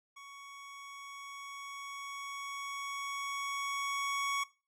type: tone with level ramp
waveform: 25% pulse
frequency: 1116 Hz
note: C#6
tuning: 11 cents sharp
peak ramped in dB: -45 to -27 dBFS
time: 0.16-4.44 s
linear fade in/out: 10 ms
effects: noise-tail reverb RT60 0.3 s tail -18 dB re dry + low-pass 10000 Hz 12 dB/octave